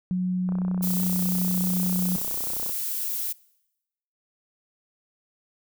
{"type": "tone", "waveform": "sine", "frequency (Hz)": 182.4, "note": "F#3", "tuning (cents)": -24, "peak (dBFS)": -22, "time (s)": [0.11, 2.16], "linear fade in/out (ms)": 0}
{"type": "click train", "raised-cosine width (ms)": 1, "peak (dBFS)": -25, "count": 70, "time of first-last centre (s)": [0.49, 2.694], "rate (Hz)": 31.3}
{"type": "noise", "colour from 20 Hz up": "violet", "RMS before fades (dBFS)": -29, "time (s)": [0.82, 3.33], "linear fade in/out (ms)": 10}
{"effects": ["noise-tail reverb RT60 0.9 s tail -23 dB re dry"]}